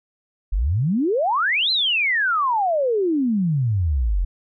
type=exponential two-way sweep; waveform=sine; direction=up then down; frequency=40.96 to 4186 to 40.96 Hz; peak=-17 dBFS; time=0.52-4.25 s; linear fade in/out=10 ms; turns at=1.71 s; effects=none